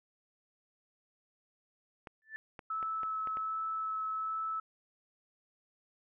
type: clicks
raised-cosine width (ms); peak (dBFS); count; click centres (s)
0.5; -30; 6; 2.072 / 2.592 / 2.828 / 3.033 / 3.273 / 3.371
type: tone with exponential growth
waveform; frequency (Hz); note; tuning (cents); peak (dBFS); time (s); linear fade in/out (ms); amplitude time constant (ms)
sine; 1760; A6; 0; -36; 2.22-2.36; 0; 29
type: tone with vibrato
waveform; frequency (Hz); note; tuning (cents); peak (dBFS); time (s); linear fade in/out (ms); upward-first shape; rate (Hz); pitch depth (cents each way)
sine; 1303; E6; -20; -33; 2.7-4.6; 5; sine; 1.3; 9
effects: none